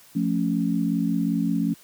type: chord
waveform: sine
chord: F augmented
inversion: none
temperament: equal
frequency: 174.61 / 220 / 277.2 Hz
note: F3 / A3 / C#4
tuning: 0 / 0 / 0 cents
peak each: -25 dBFS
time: 0.15-1.74 s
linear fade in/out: 10 ms
effects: white hiss -52 dBFS RMS until 1.83 s + high-pass 60 Hz 12 dB/octave